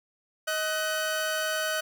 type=tone pair together; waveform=sawtooth; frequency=629 / 1501.6 Hz; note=D#5 / F#6; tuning=+19 / +25 cents; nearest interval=octave + minor third; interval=1506 cents; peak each=-26 dBFS; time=0.47-1.81 s; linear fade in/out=10 ms; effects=none